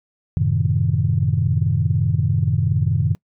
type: chord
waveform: sine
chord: F# diminished seventh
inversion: none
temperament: equal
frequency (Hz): 92.5 / 110 / 130.81 / 155.56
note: F#2 / A2 / C3 / Eb3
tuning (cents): 0 / 0 / 0 / 0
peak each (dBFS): -21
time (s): 0.37-3.15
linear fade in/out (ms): 0
effects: noise-tail reverb RT60 0.1 s tail -23 dB re dry + tanh soft clip ceiling -5 dBFS